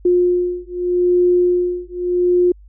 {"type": "beating tone pair", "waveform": "sine", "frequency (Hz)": [355.9, 356.72], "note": ["F4", "F4"], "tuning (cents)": [33, 37], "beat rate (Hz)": 0.82, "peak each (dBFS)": -16, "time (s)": [0.05, 2.52], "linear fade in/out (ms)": 5, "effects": ["added 50 Hz sine -40 dBFS peak until 2.68 s"]}